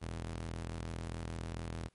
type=ring-modulated tone; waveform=sawtooth; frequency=82.41 Hz; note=E2; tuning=in tune; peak=-32 dBFS; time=0.01-1.89 s; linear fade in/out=20 ms; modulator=22.3 Hz; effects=pink hiss -74 dBFS RMS until 1.94 s + MP3 48 kbps